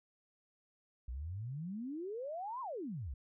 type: exponential two-way sweep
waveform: sine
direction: up then down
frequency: 57.2 to 1084 to 57.2 Hz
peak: -39 dBFS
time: 1.08-3.14 s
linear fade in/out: 5 ms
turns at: 2.61 s
effects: none